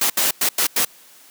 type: noise bursts at uneven times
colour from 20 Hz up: white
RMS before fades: -18 dBFS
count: 5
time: 0.01-0.1 / 0.17-0.31 / 0.41-0.49 / 0.58-0.67 / 0.76-0.85 s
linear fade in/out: 5 ms
effects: white hiss -48 dBFS RMS until 1.3 s + high-pass 200 Hz 12 dB/octave